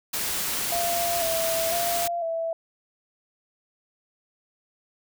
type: noise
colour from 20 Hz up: white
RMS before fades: -28 dBFS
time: 0.13-2.08 s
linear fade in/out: 10 ms
type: tone with vibrato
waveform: sine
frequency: 674 Hz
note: E5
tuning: 38 cents sharp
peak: -25 dBFS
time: 0.72-2.53 s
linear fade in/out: 2 ms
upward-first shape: square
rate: 1 Hz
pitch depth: 38 cents each way
effects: none